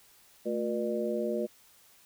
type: harmonic tone with a mistuned harmonic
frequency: 119.8 Hz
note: A#2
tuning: 48 cents sharp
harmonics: 2 / 3 / 4 / 5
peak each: -34 / -34 / -34 / -34 dBFS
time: 0.45-1.47 s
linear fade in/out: 20 ms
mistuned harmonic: 2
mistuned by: -140 cents
effects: white hiss -60 dBFS RMS until 2.05 s